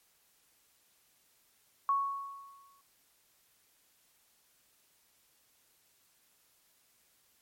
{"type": "tone with exponential decay", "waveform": "sine", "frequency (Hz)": 1108.7, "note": "C#6", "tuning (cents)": 0, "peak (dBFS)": -24, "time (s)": [1.89, 2.81], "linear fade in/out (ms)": 1, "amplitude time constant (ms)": 200, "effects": ["white hiss -69 dBFS RMS until 7.41 s", "MP3 64 kbps"]}